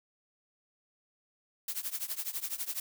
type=noise with tremolo; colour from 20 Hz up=blue; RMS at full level=-33 dBFS; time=1.68-2.8 s; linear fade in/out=2 ms; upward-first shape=triangle; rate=12 Hz; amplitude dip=95%; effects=none

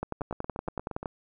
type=two click trains; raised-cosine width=1 ms; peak=-22 / -17 dBFS; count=8 / 12; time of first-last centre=0.21-1.03 / 0.03-1.058 s; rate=8.54 / 10.7 Hz; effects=none

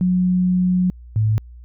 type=tone pair in turn; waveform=sine; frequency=182 / 108.41 Hz; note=F#3 / A2; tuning=-28 / -25 cents; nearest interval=major sixth; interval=897 cents; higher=first; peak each=-14 dBFS; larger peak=neither; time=0.01-0.9 / 1.16-1.38 s; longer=first; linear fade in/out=0 ms; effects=added 60 Hz sine -37 dBFS peak until 1.64 s

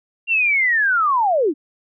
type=linear sweep; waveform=sine; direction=down; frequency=2782 to 261.6 Hz; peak=-14 dBFS; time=0.27-1.54 s; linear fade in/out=50 ms; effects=none

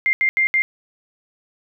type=tone bursts at uneven times; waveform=sine; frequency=2104 Hz; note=C7; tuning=9 cents sharp; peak=-14 dBFS; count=4; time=0.06-0.13 / 0.21-0.29 / 0.37-0.47 / 0.54-0.62 s; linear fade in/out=0 ms; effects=none

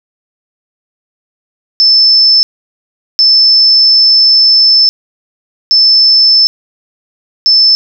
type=tone bursts at uneven times; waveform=sine; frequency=5274 Hz; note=E8; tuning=in tune; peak=-3 dBFS; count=4; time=1.8-2.43 / 3.19-4.89 / 5.71-6.47 / 7.46-7.75 s; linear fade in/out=0 ms; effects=none

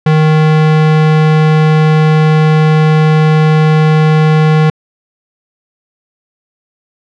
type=tone; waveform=square; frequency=155.56 Hz; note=D#3; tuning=in tune; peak=-6 dBFS; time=0.06-4.7 s; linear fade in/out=5 ms; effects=low-pass 3000 Hz 12 dB/octave

